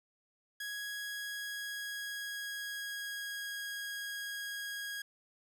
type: tone with pitch glide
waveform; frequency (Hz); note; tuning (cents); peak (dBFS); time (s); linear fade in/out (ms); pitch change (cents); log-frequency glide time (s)
sawtooth; 1661.2 to 1644; G#6 to G#6; 0 to -18; -35; 0.6-5.02; 5; -18; 0.97-3.58
effects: none